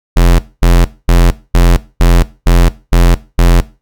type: tone bursts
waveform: square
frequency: 43.26 Hz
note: F1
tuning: 16 cents flat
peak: -4 dBFS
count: 8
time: 0.16-3.61 s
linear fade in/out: 10 ms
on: 230 ms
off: 230 ms
effects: noise-tail reverb RT60 0.3 s tail -18 dB re dry